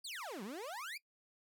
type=exponential two-way sweep; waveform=30% pulse; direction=down then up; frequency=4916 to 181.1 to 2510 Hz; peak=-40 dBFS; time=0.04-0.98 s; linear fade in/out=10 ms; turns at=0.43 s; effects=noise-tail reverb RT60 0.1 s tail -21 dB re dry